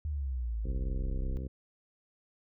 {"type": "exponential sweep", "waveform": "sine", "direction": "down", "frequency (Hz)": [77.3, 32.7], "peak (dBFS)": -31, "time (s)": [0.05, 1.37], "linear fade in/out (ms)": 0}
{"type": "harmonic tone", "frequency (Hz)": 65.41, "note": "C2", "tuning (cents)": 0, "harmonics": [1, 2, 3, 4, 5, 6, 7, 8], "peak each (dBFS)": [-36, -42, -46, -48, -50, -52, -53, -54], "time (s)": [0.64, 1.48], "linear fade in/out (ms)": 10}
{"effects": []}